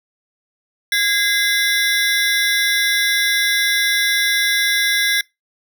25% pulse ring-modulated tone, 1852 Hz, A#6, 12 cents flat, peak -8 dBFS, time 0.92-5.21 s, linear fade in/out 2 ms, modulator 210 Hz, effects noise-tail reverb RT60 0.2 s tail -24 dB re dry

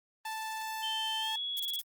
sawtooth tone, 880 Hz, A5, in tune, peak -32 dBFS, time 0.25-1.36 s, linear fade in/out 5 ms
sine tone with pitch glide, 3115 to 3358 Hz, G7 to G#7, -12 to +18 cents, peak -33 dBFS, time 0.82-1.81 s, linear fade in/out 20 ms, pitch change +130 cents, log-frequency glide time 1.2-1.36 s
violet noise bursts, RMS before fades -38 dBFS, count 5, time 1.57-1.815 s, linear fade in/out 0 ms, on 25 ms, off 30 ms
effects Opus 24 kbps

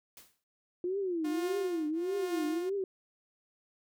white noise with exponential decay, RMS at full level -49 dBFS, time 0.17-0.44 s, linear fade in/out 1 ms, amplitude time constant 57 ms
sine tone with vibrato, 347.4 Hz, F4, 9 cents flat, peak -30 dBFS, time 0.84-2.84 s, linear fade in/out 2 ms, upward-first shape triangle, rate 1.7 Hz, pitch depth 270 cents each way
sawtooth tone with tremolo, 355.4 Hz, F4, 30 cents sharp, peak -31 dBFS, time 1.24-2.7 s, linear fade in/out 10 ms, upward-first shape triangle, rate 1.1 Hz, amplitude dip 100%
effects none

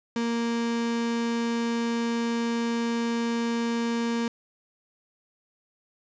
35% pulse tone, 233.1 Hz, A#3, in tune, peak -23 dBFS, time 0.16-4.28 s, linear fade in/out 2 ms, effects resampled to 16000 Hz + 10-bit

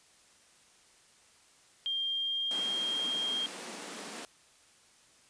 sine tone with pitch glide, 3195 to 3215 Hz, G7 to G7, +32 to +43 cents, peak -30 dBFS, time 1.86-3.46 s, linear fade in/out 0 ms, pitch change +11 cents, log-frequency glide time 2.06-2.64 s
pink high-pass noise, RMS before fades -43 dBFS, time 2.51-4.25 s, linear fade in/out 0 ms, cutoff 190 Hz, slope 48 dB/octave
effects white hiss -62 dBFS RMS until 5.29 s + resampled to 22050 Hz

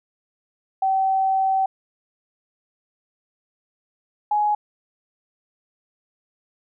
sine tone pair in turn, 768 / 837 Hz, G5 / G#5, -36 / +13 cents, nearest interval minor second, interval 149 cents, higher second, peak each -17 dBFS, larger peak neither, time 0.82-1.66 / 4.31-4.55 s, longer first, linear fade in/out 5 ms, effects none

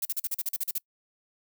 violet noise bursts, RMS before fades -29 dBFS, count 11, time 0.02-0.783 s, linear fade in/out 5 ms, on 33 ms, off 40 ms, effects noise-tail reverb RT60 0.1 s tail -26 dB re dry

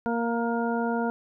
harmonic tone with a mistuned harmonic, 233.1 Hz, A#3, in tune, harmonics 1 / 2 / 3 / 4 / 6, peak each -27 / -30 / -32 / -33 / -35 dBFS, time 0.06-1.1 s, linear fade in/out 0 ms, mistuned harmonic 6, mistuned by +21 cents, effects none

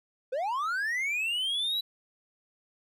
triangle linear sweep, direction up, 481.7 to 3967 Hz, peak -26 dBFS, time 0.32-1.81 s, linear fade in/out 10 ms, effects none

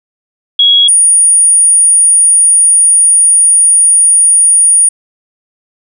sine tone pair in turn, 3322 / 9535 Hz, G#7 / D9, 0 / +25 cents, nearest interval octave + tritone, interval 1825 cents, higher second, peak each -3 dBFS, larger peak neither, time 0.59-0.88 / 0.88-4.89 s, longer second, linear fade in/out 5 ms, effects none

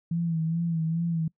sine tone with vibrato, 165.1 Hz, E3, 3 cents sharp, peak -24 dBFS, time 0.11-1.28 s, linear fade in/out 5 ms, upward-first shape sine, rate 2.4 Hz, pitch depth 52 cents each way, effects noise-tail reverb RT60 0.1 s tail -24 dB re dry

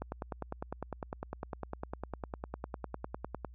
click train, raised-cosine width 1 ms, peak -23 dBFS, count 35, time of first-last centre 0.02-3.447 s, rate 9.92 Hz, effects added 60 Hz sine -49 dBFS peak until 3.54 s

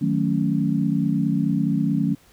sine chord, D# half-diminished seventh, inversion none, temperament equal, 155.56 / 185 / 220 / 277.2 Hz, D#3 / F#3 / A3 / C#4, 0 / 0 / 0 / 0 cents, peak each -24 dBFS, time 0.01-2.15 s, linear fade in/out 10 ms, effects pink hiss -55 dBFS RMS until 2.32 s

